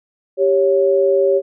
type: tone pair together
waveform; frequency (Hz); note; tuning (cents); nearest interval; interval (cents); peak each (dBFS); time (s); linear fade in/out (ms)
sine; 392.5 / 554.4; G4 / C#5; +2 / 0; tritone; 598; -14; 0.37-1.42; 50
effects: none